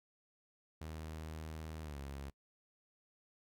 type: tone with pitch glide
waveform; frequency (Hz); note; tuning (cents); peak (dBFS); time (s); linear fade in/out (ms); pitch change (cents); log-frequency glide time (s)
sawtooth; 78.8 to 69.4; D#2 to C#2; +23 to +3; -40; 0.81-2.3; 5; -220; 1.83-1.98
effects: noise-tail reverb RT60 0.1 s tail -24 dB re dry